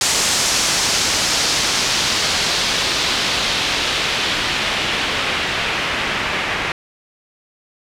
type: noise with low-pass filter sweep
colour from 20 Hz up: white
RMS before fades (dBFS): -19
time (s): 0.01-6.72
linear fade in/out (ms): 2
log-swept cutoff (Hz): 6900 to 2300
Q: 1.3
effects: none